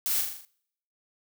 blue noise with echo, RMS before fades -28 dBFS, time 0.06-0.21 s, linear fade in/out 0 ms, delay 40 ms, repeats 6, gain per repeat -4 dB, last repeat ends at 0.45 s, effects noise-tail reverb RT60 0.7 s tail -24 dB re dry

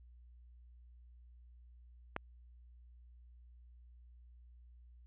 click, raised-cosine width 0.5 ms, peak -21 dBFS, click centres 2.164 s, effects added 60 Hz sine -56 dBFS peak until 5.06 s + resampled to 8000 Hz

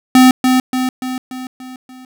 square tone with echo, 256.1 Hz, C4, 37 cents flat, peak -5 dBFS, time 0.15-0.31 s, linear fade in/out 2 ms, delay 290 ms, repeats 6, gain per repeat -5 dB, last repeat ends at 2.05 s, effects none

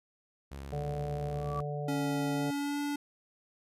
sawtooth tone, 69 Hz, C#2, 7 cents flat, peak -37 dBFS, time 0.51-1.62 s, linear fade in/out 10 ms
harmonic tone, 146.5 Hz, D3, 4 cents flat, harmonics 1 / 3 / 4 / 5, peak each -35 / -40 / -41 / -42 dBFS, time 0.72-2.51 s, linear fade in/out 10 ms
sine tone with exponential growth, 1151 Hz, D6, 35 cents flat, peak -32 dBFS, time 1.25-1.6 s, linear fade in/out 1 ms, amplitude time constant 75 ms
square tone with pitch glide, 279.9 to 288.8 Hz, C#4 to D4, +17 to -29 cents, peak -32 dBFS, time 1.88-2.96 s, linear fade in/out 5 ms, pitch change +54 cents, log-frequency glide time 2.33-2.8 s
effects resampled to 32000 Hz

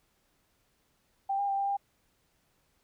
sine tone with pitch steps, 786 / 804 / 788 / 794 / 799 Hz, G5 / G5 / G5 / G5 / G5, +4 / +44 / +9 / +22 / +33 cents, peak -27 dBFS, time 1.29-1.77 s, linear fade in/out 10 ms, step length 96 ms, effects pink hiss -72 dBFS RMS until 2.83 s

